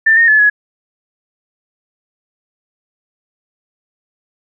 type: tone with pitch steps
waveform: sine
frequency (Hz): 1783 / 1843 / 1724 / 1683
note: A6 / A#6 / A6 / G#6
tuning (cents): +22 / -20 / -36 / +23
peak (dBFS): -6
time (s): 0.06-0.5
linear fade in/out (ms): 10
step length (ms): 110
effects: none